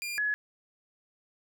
sawtooth / sine tone pair in turn, 2400 / 1692.5 Hz, D7 / G#6, +37 / +32 cents, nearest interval tritone, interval 605 cents, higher first, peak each -30 / -26 dBFS, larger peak second, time 0.02-0.18 / 0.18-0.34 s, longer neither, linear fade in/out 0 ms, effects none

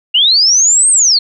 sine linear two-way sweep, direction up then down, 2768 to 8610 to 4141 Hz, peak -6 dBFS, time 0.14-1.19 s, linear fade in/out 10 ms, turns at 0.9 s, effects none

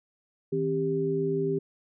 sine tone cluster, 158.3 / 265.5 / 395.8 Hz, D#3 / C4 / G4, +30 / +25 / +17 cents, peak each -31 / -33 / -26 dBFS, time 0.52-1.59 s, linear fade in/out 10 ms, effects none

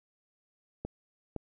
clicks, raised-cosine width 2 ms, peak -22 dBFS, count 2, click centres 0.85 / 1.363 s, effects none

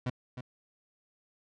30% pulse tone with echo, 125.4 Hz, B2, 27 cents sharp, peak -27 dBFS, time 0.06-0.1 s, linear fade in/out 5 ms, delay 310 ms, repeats 1, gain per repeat -9 dB, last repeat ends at 0.41 s, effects low-pass 4000 Hz 12 dB/octave

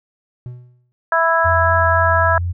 triangle tone with exponential decay, 123.3 Hz, B2, 2 cents flat, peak -23 dBFS, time 0.46-0.92 s, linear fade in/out 0 ms, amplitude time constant 100 ms
harmonic tone, 330 Hz, E4, 2 cents sharp, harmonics 2 / 3 / 4 / 5, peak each -18 / -18 / -18 / -18 dBFS, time 1.12-2.38 s, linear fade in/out 2 ms
sine tone with vibrato, 87.31 Hz, F2, in tune, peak -18 dBFS, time 1.44-2.53 s, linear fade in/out 20 ms, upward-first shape sine, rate 4 Hz, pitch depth 20 cents each way
effects none

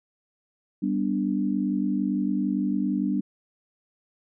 sine chord, G major, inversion none, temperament equal, 196 / 246.9 / 293.7 Hz, G3 / B3 / D4, 0 / 0 / 0 cents, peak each -26 / -28 / -27 dBFS, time 0.82-3.21 s, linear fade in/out 10 ms, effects none

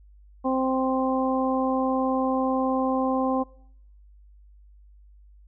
harmonic tone, 261.6 Hz, C4, in tune, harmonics 1 / 2 / 3 / 4, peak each -24 / -27 / -29 / -30 dBFS, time 0.44-3.44 s, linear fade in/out 20 ms, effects noise-tail reverb RT60 0.7 s tail -24 dB re dry + added 50 Hz sine -49 dBFS peak until 5.47 s

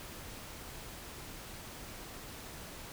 silence, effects pink hiss -47 dBFS RMS until 2.92 s

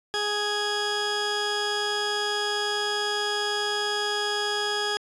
20% pulse tone pair together, 415.3 / 1661.2 Hz, G#4 / G#6, 0 / 0 cents, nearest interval 2 octaves, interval 2400 cents, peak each -23 dBFS, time 0.14-4.97 s, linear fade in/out 0 ms, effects resampled to 22050 Hz

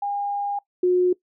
sine tone pair in turn, 810 / 361.5 Hz, G#5 / F#4, -43 / -40 cents, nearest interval octave + major second, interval 1397 cents, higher first, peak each -23 / -15 dBFS, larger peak second, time 0.02-0.59 / 0.83-1.13 s, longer first, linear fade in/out 5 ms, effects noise-tail reverb RT60 0.1 s tail -20 dB re dry

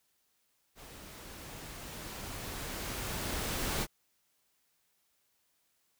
pink noise with level ramp, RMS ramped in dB -51 to -33 dBFS, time 0.75-3.87 s, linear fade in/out 50 ms, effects white hiss -75 dBFS RMS until 5.99 s

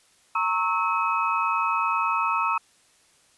sine tone cluster, 923 / 1093 / 1301 / 2547 Hz, A#5 / C#6 / E6 / D#7, -17 / -25 / -23 / +40 cents, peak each -27 / -27 / -25 / -30 dBFS, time 0.35-2.58 s, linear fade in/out 5 ms, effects white hiss -60 dBFS RMS until 3.37 s + resampled to 24000 Hz

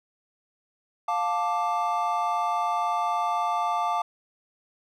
triangle chord, D minor, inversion first, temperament just, 704.8 / 881 / 1174.7 Hz, F5 / A5 / D6, +16 / +2 / 0 cents, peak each -26 dBFS, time 1.08-4.02 s, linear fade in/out 5 ms, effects none

